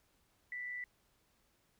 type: tone with amplitude modulation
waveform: sine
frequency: 1975.5 Hz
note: B6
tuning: in tune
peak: -38 dBFS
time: 0.52-0.84 s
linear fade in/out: 2 ms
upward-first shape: sine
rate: 127 Hz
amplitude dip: 35%
effects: pink hiss -74 dBFS RMS until 1.79 s